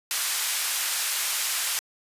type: band-pass noise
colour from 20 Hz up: white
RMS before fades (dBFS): -27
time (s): 0.11-1.79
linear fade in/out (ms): 0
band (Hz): 1100 to 13000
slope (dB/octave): 12
effects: resampled to 32000 Hz